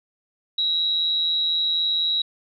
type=tone with amplitude modulation; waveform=sine; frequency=3867 Hz; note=B7; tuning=37 cents flat; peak=-17 dBFS; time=0.58-2.22 s; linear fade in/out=5 ms; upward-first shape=sine; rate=164 Hz; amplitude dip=50%; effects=none